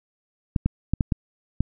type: clicks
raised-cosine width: 5 ms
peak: -8 dBFS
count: 6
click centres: 0.562 / 0.66 / 0.936 / 1.008 / 1.122 / 1.606 s
effects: none